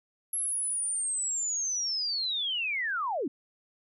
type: linear sweep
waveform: sine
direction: down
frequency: 11260 to 233.1 Hz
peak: -28 dBFS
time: 0.33-3.28 s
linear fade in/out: 5 ms
effects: none